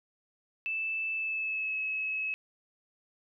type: tone with pitch glide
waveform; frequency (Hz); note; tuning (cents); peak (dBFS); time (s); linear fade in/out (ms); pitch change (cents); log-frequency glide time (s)
sine; 2637 to 2577; E7 to E7; 0 to -40; -30; 0.66-2.34; 0; -40; 1.13-1.78
effects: none